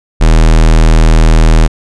square tone, 40 Hz, D#1, 49 cents sharp, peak -3 dBFS, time 0.2-1.68 s, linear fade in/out 20 ms, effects resampled to 22050 Hz

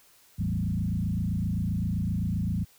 sine tone with frequency modulation, 138.59 Hz, C#3, in tune, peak -25 dBFS, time 0.38-2.65 s, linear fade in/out 20 ms, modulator 27.7 Hz, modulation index 2.6, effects white hiss -59 dBFS RMS until 2.78 s

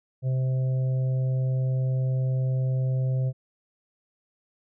harmonic tone, 130 Hz, C3, 11 cents flat, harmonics 1 / 3 / 4 / 5, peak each -22 / -44 / -39 / -44 dBFS, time 0.22-3.33 s, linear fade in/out 50 ms, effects none

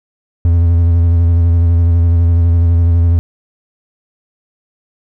triangle tone with vibrato, 84.8 Hz, E2, 50 cents sharp, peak -5 dBFS, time 0.45-3.19 s, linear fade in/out 0 ms, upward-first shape square, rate 12 Hz, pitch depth 27 cents each way, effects none

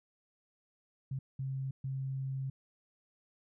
sine tone bursts at uneven times, 133.9 Hz, C3, 40 cents sharp, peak -34 dBFS, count 3, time 1.11-1.19 / 1.39-1.71 / 1.84-2.5 s, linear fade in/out 5 ms, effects none

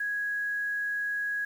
sine tone with quantisation, 1661 Hz, G#6, in tune, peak -28 dBFS, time 0-1.45 s, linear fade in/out 5 ms, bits 9, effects none

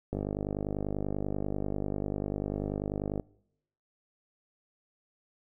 click train, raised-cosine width 2 ms, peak -19 dBFS, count 155, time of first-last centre 0.13-3.198 s, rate 50.2 Hz, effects noise-tail reverb RT60 0.8 s tail -24 dB re dry

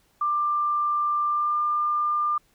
sine tone with pitch glide, 1187 to 1198.7 Hz, D6 to D6, +18 to +35 cents, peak -21 dBFS, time 0.21-2.38 s, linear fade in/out 5 ms, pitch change +17 cents, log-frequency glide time 1.28-1.56 s, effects pink hiss -64 dBFS RMS until 2.54 s

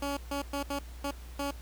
15% pulse tone bursts at uneven times, 282 Hz, C#4, 30 cents sharp, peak -25 dBFS, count 6, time 0.02-0.17 / 0.31-0.42 / 0.53-0.63 / 0.7-0.79 / 1.04-1.11 / 1.39-1.51 s, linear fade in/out 5 ms, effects added 60 Hz sine -42 dBFS peak until 1.61 s + pink hiss -54 dBFS RMS until 1.61 s

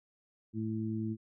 harmonic tone, 110 Hz, A2, in tune, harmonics 1 / 2 / 3, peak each -37 / -35 / -39 dBFS, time 0.53-1.17 s, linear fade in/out 50 ms, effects none

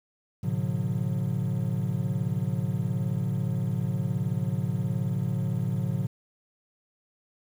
triangle tone cluster, 108.6 / 127.1 / 146.1 / 180.3 Hz, A2 / C3 / D3 / F#3, -22 / -50 / -9 / -45 cents, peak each -29 dBFS, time 0.43-6.07 s, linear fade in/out 10 ms, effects 9-bit

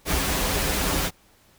pink noise with comb filter, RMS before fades -24 dBFS, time 0.05-1.11 s, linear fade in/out 50 ms, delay 8.6 ms, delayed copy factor -0.65, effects pink hiss -58 dBFS RMS until 1.58 s

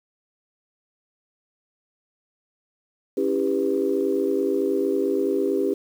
sine chord, C# half-diminished seventh, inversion none, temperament equal with one note detuned, 277.2 / 329.6 / 398.6 / 493.9 Hz, C#4 / E4 / G4 / B4, 0 / 0 / +29 / 0 cents, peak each -26 / -27 / -22 / -28 dBFS, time 3.17-5.74 s, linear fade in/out 5 ms, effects tanh soft clip ceiling -9 dBFS + 8-bit

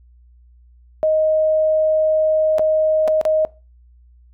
sine tone with dropouts, 625 Hz, D#5, 8 cents sharp, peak -13 dBFS, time 1.03-3.45 s, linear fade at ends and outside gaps 0 ms, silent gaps 2.584-2.594 / 3.077-3.081 / 3.213-3.252 s, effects noise-tail reverb RT60 0.3 s tail -21 dB re dry + added 60 Hz sine -46 dBFS peak until 4.33 s

